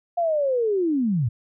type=linear sweep; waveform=sine; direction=down; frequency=706 to 103.83 Hz; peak=-19 dBFS; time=0.17-1.29 s; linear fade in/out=10 ms; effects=none